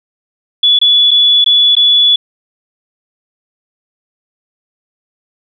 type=tone with dropouts; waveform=sine; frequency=3425 Hz; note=A7; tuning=47 cents flat; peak=-5 dBFS; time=0.63-2.16 s; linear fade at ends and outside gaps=5 ms; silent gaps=0.79-0.814 / 1.109-1.113 / 1.444-1.461 / 1.753-1.766 s; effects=none